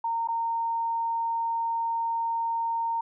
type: tone with dropouts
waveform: sine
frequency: 920 Hz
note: A#5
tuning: 23 cents flat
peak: -25 dBFS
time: 0.04-3.01 s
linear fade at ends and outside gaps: 5 ms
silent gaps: 0.275-0.285 s
effects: none